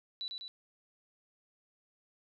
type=tone with echo; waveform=sine; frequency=3951 Hz; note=B7; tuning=in tune; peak=-36 dBFS; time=0.21-0.28 s; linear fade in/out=0 ms; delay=100 ms; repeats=2; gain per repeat=-3 dB; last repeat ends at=0.48 s; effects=none